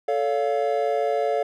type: chord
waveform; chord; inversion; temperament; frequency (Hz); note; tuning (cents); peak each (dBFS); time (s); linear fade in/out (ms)
triangle; A augmented; none; equal with one note detuned; 440 / 565.4 / 698.5; A4 / C#5 / E#5; 0 / +34 / 0; -23; 0.08-1.43; 5
effects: none